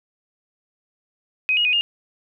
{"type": "tone with pitch steps", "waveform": "sine", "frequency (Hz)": [2517, 2881, 2489, 2831], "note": ["D#7", "F#7", "D#7", "F7"], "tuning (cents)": [19, -47, 0, 23], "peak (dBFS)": -16, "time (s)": [1.49, 1.81], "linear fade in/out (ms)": 0, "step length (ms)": 80, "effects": []}